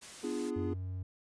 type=noise; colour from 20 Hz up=white; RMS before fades=-48 dBFS; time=0.01-0.51 s; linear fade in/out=20 ms
type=chord; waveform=triangle; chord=B diminished seventh; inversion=none; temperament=equal with one note detuned; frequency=246.9 / 293.7 / 343.6 / 415.3 Hz; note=B3 / D4 / F4 / Ab4; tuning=0 / 0 / -28 / 0 cents; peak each=-37 dBFS; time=0.23-0.74 s; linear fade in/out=10 ms
type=tone; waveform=triangle; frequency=92.5 Hz; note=F#2; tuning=in tune; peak=-34 dBFS; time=0.56-1.03 s; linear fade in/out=5 ms
effects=resampled to 22050 Hz